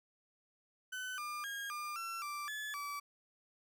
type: tone with pitch steps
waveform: 35% pulse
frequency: 1510 / 1200 / 1629 / 1201 / 1350 / 1174 / 1719 / 1152 Hz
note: F#6 / D6 / G#6 / D6 / E6 / D6 / A6 / D6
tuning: +35 / +37 / -34 / +38 / +41 / -1 / -41 / -34 cents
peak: -38 dBFS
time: 0.92-3 s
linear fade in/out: 10 ms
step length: 260 ms
effects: none